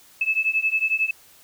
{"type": "beating tone pair", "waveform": "sine", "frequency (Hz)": [2603, 2614], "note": ["E7", "E7"], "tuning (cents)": [-22, -15], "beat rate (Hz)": 11, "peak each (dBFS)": [-23, -22], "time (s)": [0.21, 1.11], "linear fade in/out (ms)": 5, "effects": ["white hiss -52 dBFS RMS until 1.43 s"]}